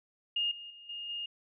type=tone with level steps; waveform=sine; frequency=2838 Hz; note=F7; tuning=27 cents sharp; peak=-28 / -43 / -49 / -38 / -35 dBFS; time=0.36-1.26 s; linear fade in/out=5 ms; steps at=0.51 / 0.7 / 0.89 / 1.09 s; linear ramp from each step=5 ms; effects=none